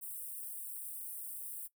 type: high-pass noise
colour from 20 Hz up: white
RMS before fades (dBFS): -44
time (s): 0.01-1.68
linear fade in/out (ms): 20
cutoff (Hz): 8300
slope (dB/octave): 96
effects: noise-tail reverb RT60 0.1 s tail -17 dB re dry